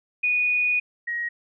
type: tone pair in turn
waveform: sine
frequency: 2468 / 1890.9 Hz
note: D#7 / A#6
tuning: -15 / +24 cents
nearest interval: perfect fourth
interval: 461 cents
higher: first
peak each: -19 / -25 dBFS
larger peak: first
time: 0.23-0.8 / 1.07-1.29 s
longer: first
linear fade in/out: 10 ms
effects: none